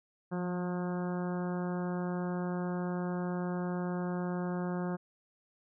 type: harmonic tone with a mistuned harmonic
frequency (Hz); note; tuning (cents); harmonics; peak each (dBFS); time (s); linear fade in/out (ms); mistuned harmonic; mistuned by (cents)
179.1; F3; +44; 1 / 2 / 3 / 4 / 5 / 6 / 7 / 8 / 9; -33 / -39 / -43 / -45 / -47 / -49 / -50 / -51 / -52; 0.31-4.97; 20; 1; -22
effects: none